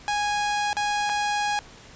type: tone with dropouts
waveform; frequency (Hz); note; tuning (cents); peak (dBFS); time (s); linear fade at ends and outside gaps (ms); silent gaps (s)
sawtooth; 827; G#5; -8; -19; 0.08-1.59; 0; 0.73-0.768 / 1.093-1.097
effects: pink hiss -47 dBFS RMS until 1.95 s + resampled to 16000 Hz